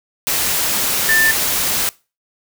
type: tone in noise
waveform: sine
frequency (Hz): 1777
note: A6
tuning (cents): +17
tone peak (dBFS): -12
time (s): 1.09-1.31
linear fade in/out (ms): 0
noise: white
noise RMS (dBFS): -18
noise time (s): 0.27-1.89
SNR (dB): +3
effects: noise-tail reverb RT60 0.3 s tail -22 dB re dry